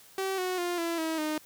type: tone with pitch steps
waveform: sawtooth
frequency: 384 / 367.3 / 351.3 / 336 / 321.4 / 307.4 Hz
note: G4 / F#4 / F4 / E4 / E4 / D#4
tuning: -36 / -13 / +10 / +33 / -44 / -21 cents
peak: -25 dBFS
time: 0.18-1.38 s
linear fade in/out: 2 ms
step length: 200 ms
effects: white hiss -55 dBFS RMS until 1.45 s